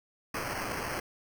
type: noise with sample-and-hold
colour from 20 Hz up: violet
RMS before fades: -35 dBFS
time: 0.34-1 s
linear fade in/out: 5 ms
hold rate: 3675 Hz
effects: none